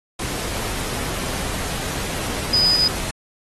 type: tone in noise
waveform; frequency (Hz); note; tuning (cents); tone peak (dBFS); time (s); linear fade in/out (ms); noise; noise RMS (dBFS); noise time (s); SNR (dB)
sine; 4978; D#8; 0; -14; 2.53-2.88; 5; pink; -27; 0.19-3.11; +10
effects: AAC 32 kbps